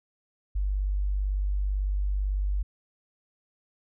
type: tone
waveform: sine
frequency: 49 Hz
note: G1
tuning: in tune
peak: -24 dBFS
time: 0.55-2.63 s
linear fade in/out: 10 ms
effects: none